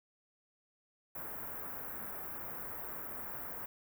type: band-stop noise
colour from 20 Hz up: white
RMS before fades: -43 dBFS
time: 1.15-3.66 s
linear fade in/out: 5 ms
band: 1600 to 15000 Hz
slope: 24 dB/octave
effects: none